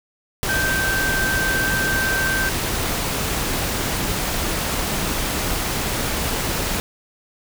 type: tone in noise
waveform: sine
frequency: 1559 Hz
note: G6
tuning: 10 cents flat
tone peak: -20 dBFS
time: 0.49-2.49 s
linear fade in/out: 0 ms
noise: pink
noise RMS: -23 dBFS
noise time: 0.43-6.8 s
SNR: 0 dB
effects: none